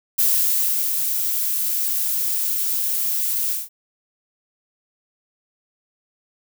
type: noise with ADSR envelope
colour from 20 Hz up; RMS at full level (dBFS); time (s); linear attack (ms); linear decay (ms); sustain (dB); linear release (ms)
violet; -17; 0.18-3.69; 13; 680; -5; 180
effects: none